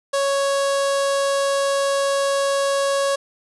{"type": "tone with notch filter", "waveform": "sawtooth", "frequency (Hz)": 554.4, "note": "C#5", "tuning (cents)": 0, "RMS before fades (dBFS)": -20, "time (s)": [0.13, 3.16], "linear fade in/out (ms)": 10, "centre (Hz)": 2300, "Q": 1.8, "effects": ["resampled to 24000 Hz", "8-bit"]}